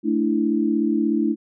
sine chord, A suspended fourth, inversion none, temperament just, 220 / 293.3 / 330 Hz, A3 / D4 / E4, 0 / -2 / +2 cents, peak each -22 dBFS, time 0.03-1.36 s, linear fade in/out 50 ms, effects none

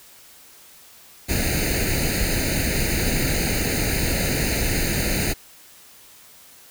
pink noise with comb filter, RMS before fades -22 dBFS, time 1.28-5.34 s, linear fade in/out 20 ms, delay 0.45 ms, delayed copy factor +0.9, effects white hiss -48 dBFS RMS until 6.7 s

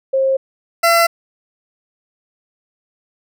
sine / 20% pulse tone pair in turn, 534 / 676.3 Hz, C5 / E5, +35 / +44 cents, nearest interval major third, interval 409 cents, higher second, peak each -12 / -5 dBFS, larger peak second, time 0.13-0.37 / 0.83-1.07 s, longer neither, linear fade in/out 10 ms, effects none

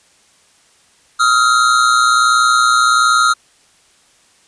square tone pair together, 1265 / 1386.3 Hz, D#6 / F6, +28 / -13 cents, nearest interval major second, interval 159 cents, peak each -13 dBFS, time 1.19-3.34 s, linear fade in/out 20 ms, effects white hiss -52 dBFS RMS until 4.47 s + resampled to 22050 Hz

